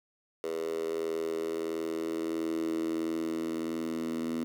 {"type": "tone with high-pass filter sweep", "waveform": "10% pulse", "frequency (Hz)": 81.5, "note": "E2", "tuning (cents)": -19, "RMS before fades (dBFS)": -33, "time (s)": [0.44, 4.44], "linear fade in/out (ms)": 0, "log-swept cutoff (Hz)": [440, 260], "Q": 6, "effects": []}